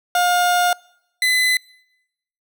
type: tone pair in turn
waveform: 30% pulse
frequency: 712 / 2014 Hz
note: F5 / B6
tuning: +33 / +33 cents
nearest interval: octave + tritone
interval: 1800 cents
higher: second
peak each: -12 dBFS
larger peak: neither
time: 0.15-0.73 / 1.22-1.57 s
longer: first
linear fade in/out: 2 ms
effects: noise-tail reverb RT60 0.9 s tail -26 dB re dry